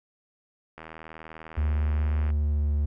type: click train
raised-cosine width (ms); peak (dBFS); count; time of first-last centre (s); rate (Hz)
0.5; -26; 123; 0.78-2.303; 80.1
type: tone with pitch glide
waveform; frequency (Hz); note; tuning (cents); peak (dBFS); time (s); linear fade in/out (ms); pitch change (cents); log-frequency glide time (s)
triangle; 74.5 to 73.39; D2 to D2; +25 to -1; -20; 1.57-2.86; 10; -26; 2.23-2.71
effects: none